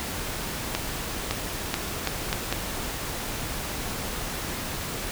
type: accelerating click train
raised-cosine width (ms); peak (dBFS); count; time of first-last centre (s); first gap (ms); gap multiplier
0.2; -7; 6; 0.75-2.526; 560; 0.77
effects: pink hiss -32 dBFS RMS until 5.11 s